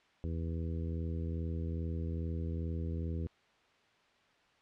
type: harmonic tone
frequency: 82.41 Hz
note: E2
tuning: in tune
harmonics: 1 / 2 / 3 / 4 / 5 / 6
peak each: -35 / -41 / -45 / -47 / -49 / -51 dBFS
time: 0.24-3.27 s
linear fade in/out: 0 ms
effects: white hiss -67 dBFS RMS until 4.61 s + low-pass 3000 Hz 12 dB/octave